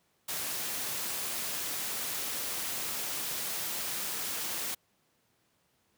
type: noise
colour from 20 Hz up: white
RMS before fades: -35 dBFS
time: 0.28-4.75 s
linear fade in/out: 10 ms
effects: pink hiss -72 dBFS RMS until 5.97 s + high-pass 100 Hz 12 dB/octave